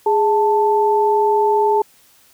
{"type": "tone pair together", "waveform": "sine", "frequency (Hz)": [415.1, 881], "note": ["G#4", "A5"], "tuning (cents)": [-1, 2], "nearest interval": "octave + minor second", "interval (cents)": 1303, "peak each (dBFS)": -15, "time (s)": [0.06, 1.82], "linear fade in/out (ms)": 5, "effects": ["white hiss -52 dBFS RMS until 2.33 s"]}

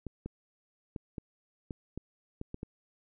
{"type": "clicks", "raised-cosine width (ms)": 3, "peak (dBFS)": -25, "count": 9, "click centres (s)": [0.067, 0.26, 0.962, 1.182, 1.708, 1.976, 2.414, 2.544, 2.631], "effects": []}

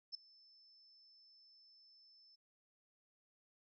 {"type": "tone with ADSR envelope", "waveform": "sine", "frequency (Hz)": 5274, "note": "E8", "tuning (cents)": 0, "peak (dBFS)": -39, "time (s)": [0.12, 2.36], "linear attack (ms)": 28, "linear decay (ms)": 4, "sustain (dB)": -24, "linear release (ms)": 13, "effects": []}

